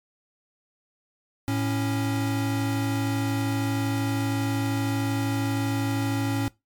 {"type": "tone pair together", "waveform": "square", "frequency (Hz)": [110, 277.2], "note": ["A2", "C#4"], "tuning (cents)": [0, 0], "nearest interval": "octave + major third", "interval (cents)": 1600, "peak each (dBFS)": -27, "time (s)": [1.48, 6.48], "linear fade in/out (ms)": 0, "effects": ["noise-tail reverb RT60 0.2 s tail -21 dB re dry", "MP3 96 kbps"]}